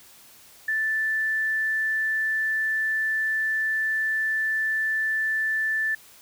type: tone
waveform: sine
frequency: 1760 Hz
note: A6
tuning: in tune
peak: -22 dBFS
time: 0.68-5.95 s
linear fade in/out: 5 ms
effects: white hiss -51 dBFS RMS until 6.21 s